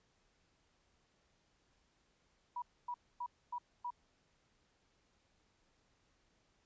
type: tone bursts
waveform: sine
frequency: 972 Hz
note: B5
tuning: 28 cents flat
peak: -38 dBFS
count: 5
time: 2.56-3.905 s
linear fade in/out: 5 ms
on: 61 ms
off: 260 ms
effects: pink hiss -75 dBFS RMS until 6.65 s + resampled to 16000 Hz